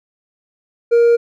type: tone with hard clipping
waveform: sine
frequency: 469.7 Hz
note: A#4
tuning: 13 cents sharp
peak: -9 dBFS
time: 0.91-1.17 s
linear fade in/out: 20 ms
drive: 2 dB
effects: none